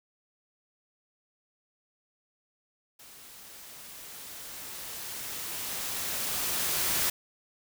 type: noise with level ramp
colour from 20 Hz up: white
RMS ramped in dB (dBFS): -51 to -27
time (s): 2.99-7.1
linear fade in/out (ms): 5
effects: none